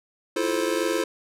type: chord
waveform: square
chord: F major seventh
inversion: third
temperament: just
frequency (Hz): 327.4 / 349.2 / 436.5 / 523.8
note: E4 / F4 / A4 / C5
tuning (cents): -12 / 0 / -14 / +2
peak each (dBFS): -29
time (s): 0.36-1.04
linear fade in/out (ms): 5
type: noise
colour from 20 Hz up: white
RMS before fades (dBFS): -39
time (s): 0.42-1.02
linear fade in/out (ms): 5
effects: low-pass 11000 Hz 12 dB/octave